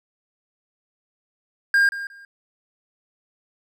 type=tone with echo; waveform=triangle; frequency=1609 Hz; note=G6; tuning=45 cents sharp; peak=-12 dBFS; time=1.74-1.89 s; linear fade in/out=2 ms; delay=180 ms; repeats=2; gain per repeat=-14 dB; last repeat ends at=2.25 s; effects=none

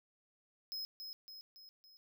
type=tone with echo; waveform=square; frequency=5120 Hz; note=D#8; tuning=49 cents sharp; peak=-40 dBFS; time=0.72-0.85 s; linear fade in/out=0 ms; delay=280 ms; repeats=4; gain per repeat=-5 dB; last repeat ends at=1.97 s; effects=none

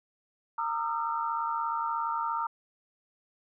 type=tone cluster; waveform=sine; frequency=922 / 1206 / 1298 / 1355 Hz; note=A#5 / D6 / E6 / E6; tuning=-19 / +46 / -27 / +47 cents; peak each=-31 / -34 / -39 / -35 dBFS; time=0.58-2.47 s; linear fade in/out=5 ms; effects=none

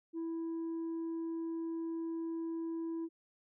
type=tone; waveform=sine; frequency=329.6 Hz; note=E4; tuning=in tune; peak=-33 dBFS; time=0.13-3.09 s; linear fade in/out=50 ms; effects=tanh soft clip ceiling -35 dBFS

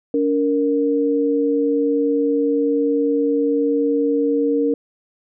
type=tone pair together; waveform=sine; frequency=286 / 464.9 Hz; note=D4 / A#4; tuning=-46 / -5 cents; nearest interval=minor sixth; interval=841 cents; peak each=-18 / -18 dBFS; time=0.14-4.74 s; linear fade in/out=2 ms; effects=none

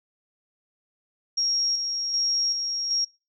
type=tone with tremolo; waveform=sine; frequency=5588 Hz; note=F8; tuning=in tune; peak=-21 dBFS; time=1.37-3.05 s; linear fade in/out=10 ms; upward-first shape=square; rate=1.3 Hz; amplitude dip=40%; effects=noise-tail reverb RT60 0.3 s tail -26 dB re dry

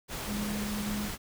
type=tone in noise; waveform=sine; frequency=207.7 Hz; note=G#3; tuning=in tune; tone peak=-32 dBFS; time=0.26-1.1 s; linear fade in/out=50 ms; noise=pink; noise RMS=-37 dBFS; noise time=0.08-1.18 s; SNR=+2 dB; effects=none

